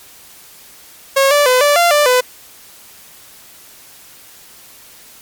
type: tone with pitch steps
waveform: sawtooth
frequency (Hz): 545 / 582 / 506 / 582 / 691 / 590 / 502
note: C#5 / D5 / B4 / D5 / F5 / D5 / B4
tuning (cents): -29 / -16 / +42 / -16 / -19 / +8 / +28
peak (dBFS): -5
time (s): 1.16-2.21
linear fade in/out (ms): 10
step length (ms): 150
effects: white hiss -41 dBFS RMS until 5.21 s + MP3 96 kbps